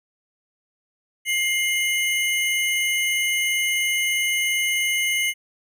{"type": "tone pair together", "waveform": "square", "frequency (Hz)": [2114, 2955], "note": ["C7", "F#7"], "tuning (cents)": [17, -3], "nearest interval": "tritone", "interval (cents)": 580, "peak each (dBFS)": [-22, -26], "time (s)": [1.25, 5.34], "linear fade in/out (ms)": 50, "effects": []}